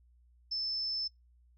sine tone, 5270 Hz, E8, 1 cent flat, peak -32 dBFS, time 0.51-1.08 s, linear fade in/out 10 ms, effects noise-tail reverb RT60 0.2 s tail -26 dB re dry + added 60 Hz sine -61 dBFS peak until 1.57 s

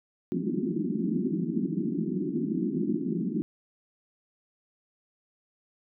pink band-pass noise, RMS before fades -29 dBFS, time 0.32-3.42 s, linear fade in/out 0 ms, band 160 to 370 Hz, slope 96 dB/octave, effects none

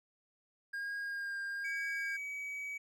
triangle tone with vibrato, 1617 Hz, G#6, 47 cents flat, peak -35 dBFS, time 0.73-2.17 s, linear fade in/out 10 ms, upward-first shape triangle, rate 1.1 Hz, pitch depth 18 cents each way
triangle tone, 2274 Hz, C#7, 44 cents sharp, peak -37 dBFS, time 1.64-2.78 s, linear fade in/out 10 ms
effects none

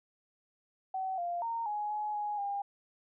sine tone with pitch steps, 759 / 696 / 921 / 836 / 843 / 833 / 804 Hz, F#5 / F5 / A#5 / G#5 / G#5 / G#5 / G5, +44 / -6 / -21 / +11 / +26 / +5 / +44 cents, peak -32 dBFS, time 0.94-2.62 s, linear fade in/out 5 ms, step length 240 ms, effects none

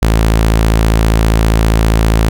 sawtooth tone, 55 Hz, A1, in tune, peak -4 dBFS, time 0.02-2.29 s, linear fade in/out 5 ms, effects none

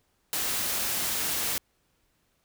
white noise, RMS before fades -29 dBFS, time 0.33-1.58 s, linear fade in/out 0 ms, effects pink hiss -71 dBFS RMS until 2.44 s

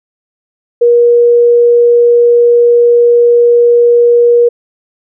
sine tone, 476.6 Hz, A#4, 38 cents sharp, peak -3 dBFS, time 0.81-4.49 s, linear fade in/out 10 ms, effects none

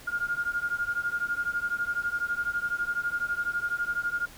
sine beating tone pair, 1411 / 1423 Hz, F6 / F6, +17 / +32 cents, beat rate 12 Hz, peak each -30 dBFS, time 0.07-4.26 s, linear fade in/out 10 ms, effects pink hiss -49 dBFS RMS until 4.37 s

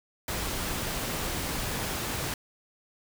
pink noise, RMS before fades -32 dBFS, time 0.28-2.34 s, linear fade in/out 2 ms, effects none

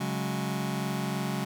sawtooth chord, C# suspended fourth, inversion none, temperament just, 138.59 / 184.79 / 207.9 Hz, C#3 / F#3 / G#3, 0 / -2 / +2 cents, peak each -29 dBFS, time 0-1.45 s, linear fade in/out 10 ms, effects none

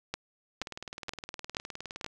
two click trains, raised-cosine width 0.2 ms, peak -15 / -22 dBFS, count 5 / 29, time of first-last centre 0.14-2.045 / 0.62-2.063 s, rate 2.1 / 19.4 Hz, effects none

